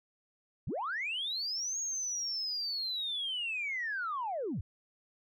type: linear two-way sweep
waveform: sine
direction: up then down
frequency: 64.9 to 6645 to 64.9 Hz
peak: -32 dBFS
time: 0.67-4.61 s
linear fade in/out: 5 ms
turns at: 1.79 s
effects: tanh soft clip ceiling -28 dBFS